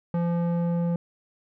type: tone with low-pass filter sweep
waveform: square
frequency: 171.4 Hz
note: F3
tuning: 32 cents flat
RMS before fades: -25 dBFS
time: 0.14-0.96 s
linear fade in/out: 2 ms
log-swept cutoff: 940 to 570 Hz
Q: 0.83
effects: none